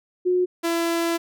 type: tone pair in turn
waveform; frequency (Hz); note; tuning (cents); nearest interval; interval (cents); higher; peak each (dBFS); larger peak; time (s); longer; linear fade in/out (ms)
sine / sawtooth; 362.3 / 335.9; F#4 / E4; -36 / +33; minor second; 131; first; -17; neither; 0.25-0.46 / 0.63-1.18; second; 20
effects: none